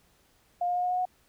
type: tone with pitch steps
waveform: sine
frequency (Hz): 707 / 711.9 / 716.9 / 721.9 / 726.9 / 731.9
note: F5 / F5 / F5 / F#5 / F#5 / F#5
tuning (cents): +21 / +33 / +45 / -43 / -31 / -19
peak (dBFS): -25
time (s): 0.61-1.054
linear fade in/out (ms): 5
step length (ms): 74
effects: pink hiss -65 dBFS RMS until 1.28 s